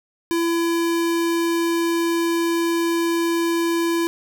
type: tone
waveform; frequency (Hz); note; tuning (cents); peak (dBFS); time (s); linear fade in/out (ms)
square; 336.4; E4; +35; -19; 0.31-4.07; 0
effects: none